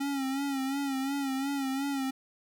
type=tone with vibrato; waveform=square; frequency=273.2 Hz; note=C#4; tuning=25 cents flat; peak=-30 dBFS; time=0-2.11 s; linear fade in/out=10 ms; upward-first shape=sine; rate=2.8 Hz; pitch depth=57 cents each way; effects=none